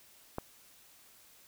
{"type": "click", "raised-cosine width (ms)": 1, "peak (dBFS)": -21, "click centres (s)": 0.384, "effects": ["white hiss -60 dBFS RMS until 1.47 s"]}